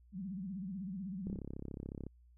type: tone with vibrato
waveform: sine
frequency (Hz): 189.9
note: F#3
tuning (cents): +45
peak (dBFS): -39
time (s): 0.12-1.4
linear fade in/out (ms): 50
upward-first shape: sine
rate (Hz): 16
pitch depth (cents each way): 150
type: click train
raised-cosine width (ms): 3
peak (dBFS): -30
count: 28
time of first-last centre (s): 1.27-2.066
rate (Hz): 33.9
effects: added 60 Hz sine -60 dBFS peak until 2.37 s